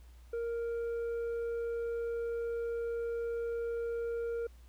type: tone with tanh clipping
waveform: triangle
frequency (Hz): 466.2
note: A#4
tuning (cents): 0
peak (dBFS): -34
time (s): 0.33-4.47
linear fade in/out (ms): 5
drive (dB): 9
effects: added 60 Hz sine -52 dBFS peak until 4.68 s + pink hiss -67 dBFS RMS until 4.68 s